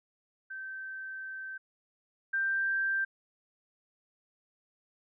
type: tone pair in turn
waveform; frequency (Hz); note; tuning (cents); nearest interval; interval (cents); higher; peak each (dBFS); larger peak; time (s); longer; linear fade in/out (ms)
sine; 1550 / 1575.3; G6 / G6; -20 / +8; unison; 28; second; -38 / -27; second; 0.5-1.58 / 2.33-3.05; first; 10
effects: none